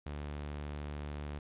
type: tone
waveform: sawtooth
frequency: 73.42 Hz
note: D2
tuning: in tune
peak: -35 dBFS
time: 0.06-1.39 s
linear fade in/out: 5 ms
effects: resampled to 8000 Hz + 12-bit